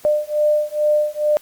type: beating tone pair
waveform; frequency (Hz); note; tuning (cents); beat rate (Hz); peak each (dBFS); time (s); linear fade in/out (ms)
sine; 599 / 601.3; D5 / D5; +34 / +41; 2.3; -18; 0.05-1.37; 0
effects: white hiss -47 dBFS RMS until 1.41 s + Opus 48 kbps